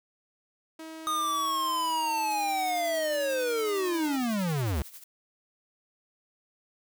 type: tone with pitch glide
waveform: sawtooth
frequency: 320 to 309.1 Hz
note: D#4 to D#4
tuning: +49 to -11 cents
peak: -36 dBFS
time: 0.79-4.17 s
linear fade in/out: 5 ms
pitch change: -60 cents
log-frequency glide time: 2.22-2.43 s
type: linear sweep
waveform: square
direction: down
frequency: 1240 to 62.8 Hz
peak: -27 dBFS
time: 1.07-4.82 s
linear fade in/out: 0 ms
type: noise with tremolo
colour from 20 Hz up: blue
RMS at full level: -44 dBFS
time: 2.3-5.04 s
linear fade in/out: 5 ms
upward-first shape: sine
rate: 11 Hz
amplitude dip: 70%
effects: none